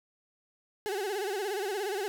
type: tone with vibrato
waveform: 35% pulse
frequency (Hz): 399.9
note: G4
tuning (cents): +35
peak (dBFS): -29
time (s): 0.86-2.08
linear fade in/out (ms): 0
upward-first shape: sine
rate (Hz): 17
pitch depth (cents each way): 130
effects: none